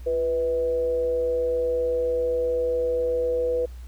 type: tone with frequency modulation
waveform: sine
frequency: 493.9 Hz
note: B4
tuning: in tune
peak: -21 dBFS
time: 0.06-3.66 s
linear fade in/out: 10 ms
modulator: 148 Hz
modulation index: 0.32
effects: added 61 Hz sine -36 dBFS peak until 3.87 s + pink hiss -56 dBFS RMS until 3.87 s